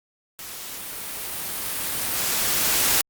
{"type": "noise with level ramp", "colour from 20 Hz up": "white", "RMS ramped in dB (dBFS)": [-37, -19], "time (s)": [0.39, 3.01], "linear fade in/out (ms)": 0, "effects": ["Opus 48 kbps"]}